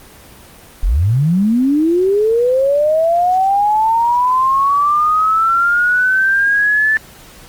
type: linear sweep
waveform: sine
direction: up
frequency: 34.65 to 1760 Hz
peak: -10 dBFS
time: 0.83-6.97 s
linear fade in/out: 0 ms
effects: pink hiss -40 dBFS RMS until 7.48 s + Opus 24 kbps